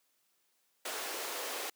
pink high-pass noise, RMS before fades -39 dBFS, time 0.85-1.7 s, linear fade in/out 5 ms, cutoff 380 Hz, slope 24 dB/octave, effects white hiss -75 dBFS RMS until 1.75 s + high-pass 200 Hz 12 dB/octave

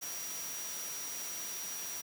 sine tone in noise, 5770 Hz, F#8, 44 cents flat, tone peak -41 dBFS, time 0.01-2.02 s, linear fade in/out 20 ms, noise white, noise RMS -43 dBFS, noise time 0.01-2.02 s, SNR -1 dB, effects high-pass 150 Hz 12 dB/octave

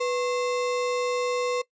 sine tone with sample-and-hold, 493.9 Hz, B4, in tune, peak -23 dBFS, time 0-1.62 s, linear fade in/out 10 ms, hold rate 1575 Hz, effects noise-tail reverb RT60 0.1 s tail -19 dB re dry + resampled to 16000 Hz

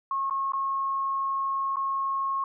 sine tone with dropouts, 1087 Hz, C#6, 34 cents flat, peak -25 dBFS, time 0.11-2.44 s, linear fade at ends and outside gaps 2 ms, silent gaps 0.298-0.308 / 0.521-0.534 / 1.759-1.768 s, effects none

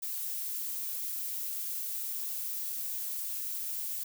violet noise, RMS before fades -36 dBFS, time 0.02-4.04 s, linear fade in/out 10 ms, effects none

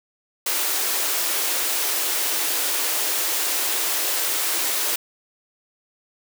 white high-pass noise, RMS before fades -23 dBFS, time 0.46-4.96 s, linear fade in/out 5 ms, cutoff 290 Hz, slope 96 dB/octave, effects none

